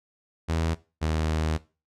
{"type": "tone pair in turn", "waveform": "sawtooth", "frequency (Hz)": [81.4, 78.72], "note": ["E2", "D#2"], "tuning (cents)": [-21, 21], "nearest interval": "minor second", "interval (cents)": 58, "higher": "first", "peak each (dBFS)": -20, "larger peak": "neither", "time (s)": [[0.48, 0.75], [1.01, 1.58]], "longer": "second", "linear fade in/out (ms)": 20, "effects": ["noise-tail reverb RT60 0.3 s tail -18 dB re dry", "low-pass 8000 Hz 12 dB/octave"]}